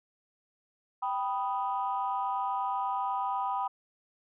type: chord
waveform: sine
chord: G augmented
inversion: none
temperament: equal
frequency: 784 / 987.8 / 1244.5 Hz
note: G5 / B5 / D#6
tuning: 0 / 0 / 0 cents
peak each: -32 / -31 / -36 dBFS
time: 1.02-3.68 s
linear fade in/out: 10 ms
effects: tanh soft clip ceiling -20 dBFS